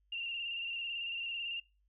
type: tone with vibrato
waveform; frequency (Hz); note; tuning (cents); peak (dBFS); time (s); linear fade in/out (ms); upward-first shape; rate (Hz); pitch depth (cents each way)
sine; 2769; F7; -15; -36; 0.12-1.6; 5; square; 18; 31
effects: noise-tail reverb RT60 0.3 s tail -24 dB re dry + added 50 Hz sine -70 dBFS peak until 1.88 s